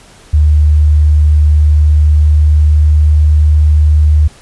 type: tone with pitch glide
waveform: sine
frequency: 75.3 to 75.74 Hz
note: D2 to D#2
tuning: +44 to -46 cents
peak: -4 dBFS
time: 0.33-4.28 s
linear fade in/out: 10 ms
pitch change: +10 cents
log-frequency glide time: 1.72-3.14 s
effects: pink hiss -40 dBFS RMS until 4.41 s + resampled to 24000 Hz